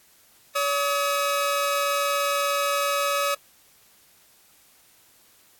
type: tone pair together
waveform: sawtooth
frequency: 568 / 1272.8 Hz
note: C#5 / D#6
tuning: +42 / +39 cents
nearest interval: octave + major second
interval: 1397 cents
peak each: -21 dBFS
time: 0.55-3.35 s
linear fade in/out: 10 ms
effects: white hiss -57 dBFS RMS until 5.59 s + AAC 64 kbps